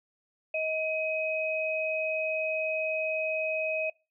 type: tone pair together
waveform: sine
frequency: 632 / 2528 Hz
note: D#5 / D#7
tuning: +27 / +27 cents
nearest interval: 2 octaves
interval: 2400 cents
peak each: -30 / -30 dBFS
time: 0.54-3.9 s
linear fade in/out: 5 ms
effects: noise-tail reverb RT60 0.3 s tail -25 dB re dry